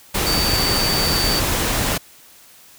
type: tone in noise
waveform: sine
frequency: 4588 Hz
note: D8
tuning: 41 cents flat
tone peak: -20 dBFS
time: 0.26-1.4 s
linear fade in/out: 10 ms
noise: pink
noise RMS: -20 dBFS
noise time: 0.14-1.98 s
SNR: -3 dB
effects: white hiss -47 dBFS RMS until 2.78 s